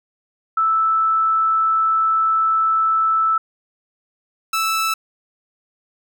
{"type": "tone pair in turn", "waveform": ["sine", "sawtooth"], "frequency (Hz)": [1316, 1316], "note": ["E6", "E6"], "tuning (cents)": [-3, -3], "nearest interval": "unison", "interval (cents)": 0, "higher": "neither", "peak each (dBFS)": -14, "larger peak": "neither", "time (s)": [[0.57, 3.38], [4.53, 4.94]], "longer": "first", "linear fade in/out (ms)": 5, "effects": []}